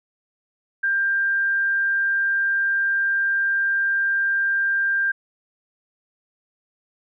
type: tone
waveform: sine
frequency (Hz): 1590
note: G6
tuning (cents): +24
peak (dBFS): -18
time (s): 0.83-5.12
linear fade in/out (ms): 10
effects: none